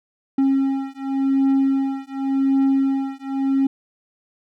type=beating tone pair; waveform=triangle; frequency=270.5 / 271.39 Hz; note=C#4 / C#4; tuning=-42 / -37 cents; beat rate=0.89 Hz; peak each=-18 dBFS; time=0.38-3.67 s; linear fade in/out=5 ms; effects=none